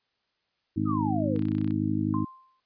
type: harmonic tone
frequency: 51.91 Hz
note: G#1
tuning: in tune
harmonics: 2 / 3 / 4 / 5 / 6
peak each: -31 / -34 / -31 / -30 / -29 dBFS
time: 0.76-2.25 s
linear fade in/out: 10 ms
type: exponential sweep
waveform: sine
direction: down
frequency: 1308 to 440 Hz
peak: -30 dBFS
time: 0.85-1.4 s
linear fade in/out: 50 ms
type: clicks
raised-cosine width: 0.3 ms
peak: -30 dBFS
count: 12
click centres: 1.362 / 1.393 / 1.423 / 1.454 / 1.485 / 1.518 / 1.551 / 1.583 / 1.614 / 1.645 / 1.677 / 1.708 s
type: tone with exponential decay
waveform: sine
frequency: 1046.5 Hz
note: C6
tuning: in tune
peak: -30 dBFS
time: 2.14-2.6 s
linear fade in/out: 1 ms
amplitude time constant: 99 ms
effects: white hiss -75 dBFS RMS until 2.65 s + resampled to 11025 Hz